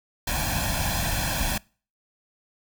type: noise with comb filter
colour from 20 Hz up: pink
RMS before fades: -26 dBFS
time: 0.27-1.58 s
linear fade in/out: 5 ms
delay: 1.2 ms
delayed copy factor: +0.85
effects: noise-tail reverb RT60 0.4 s tail -25 dB re dry